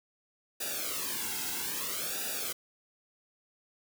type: noise with flanger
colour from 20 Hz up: white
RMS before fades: -35 dBFS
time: 0.6-2.53 s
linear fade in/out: 10 ms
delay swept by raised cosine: 0.93 to 1.71 ms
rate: 0.61 Hz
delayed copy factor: -0.95
effects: none